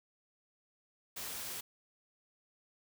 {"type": "noise", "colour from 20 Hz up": "white", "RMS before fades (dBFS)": -42, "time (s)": [1.16, 1.61], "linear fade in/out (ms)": 10, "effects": []}